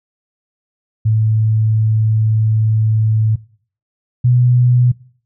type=tone pair in turn; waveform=sine; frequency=109.6 / 123.36 Hz; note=A2 / B2; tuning=-6 / -2 cents; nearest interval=major second; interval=204 cents; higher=second; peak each=-10 / -8 dBFS; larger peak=second; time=1.05-3.36 / 4.24-4.92 s; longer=first; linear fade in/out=10 ms; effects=noise-tail reverb RT60 0.5 s tail -21 dB re dry